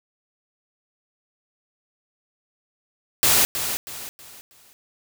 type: noise with echo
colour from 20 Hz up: white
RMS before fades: -17 dBFS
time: 3.23-3.45 s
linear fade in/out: 0 ms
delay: 320 ms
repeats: 4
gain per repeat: -9 dB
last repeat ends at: 4.73 s
effects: none